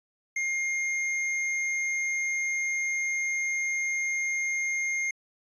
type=tone with hard clipping; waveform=triangle; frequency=2125 Hz; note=C7; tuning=26 cents sharp; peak=-28 dBFS; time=0.36-5.11 s; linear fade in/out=5 ms; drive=16 dB; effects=resampled to 22050 Hz